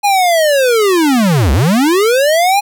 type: linear two-way sweep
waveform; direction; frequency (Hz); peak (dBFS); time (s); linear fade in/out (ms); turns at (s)
square; down then up; 830.6 to 61.3 to 830.6; -9; 0.03-2.61; 20; 1.52
effects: none